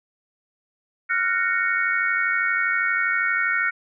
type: chord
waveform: sine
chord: Gb major seventh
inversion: third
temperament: just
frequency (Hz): 1387.5 / 1480 / 1850 / 2220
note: F6 / Gb6 / Bb6 / Db7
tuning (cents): -12 / 0 / -14 / +2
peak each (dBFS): -25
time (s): 1.09-3.71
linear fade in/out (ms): 20
effects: none